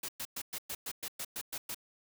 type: noise bursts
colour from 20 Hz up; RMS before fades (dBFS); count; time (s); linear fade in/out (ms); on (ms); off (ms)
white; -39; 11; 0.03-1.746; 5; 56; 110
effects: none